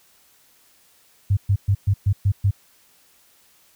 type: tone bursts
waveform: sine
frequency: 99.3 Hz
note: G2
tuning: 23 cents sharp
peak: -14 dBFS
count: 7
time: 1.3-2.51 s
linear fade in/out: 10 ms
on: 70 ms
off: 120 ms
effects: white hiss -57 dBFS RMS until 3.75 s